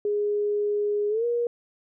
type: tone with pitch glide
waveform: sine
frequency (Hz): 414 to 475.6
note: G#4 to A#4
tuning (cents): -5 to +35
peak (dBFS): -22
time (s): 0.05-1.47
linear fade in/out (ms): 2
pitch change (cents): +240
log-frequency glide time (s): 1.09-1.25
effects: none